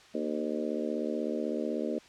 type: harmonic tone with a mistuned harmonic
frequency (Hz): 76.1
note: D#2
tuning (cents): -38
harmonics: 3 / 4 / 5 / 6 / 7 / 8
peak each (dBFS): -35 / -36 / -37 / -38 / -38 / -39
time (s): 0.14-1.99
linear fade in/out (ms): 10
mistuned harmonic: 3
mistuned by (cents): +40
effects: white hiss -55 dBFS RMS until 2.08 s + low-pass 5000 Hz 12 dB/octave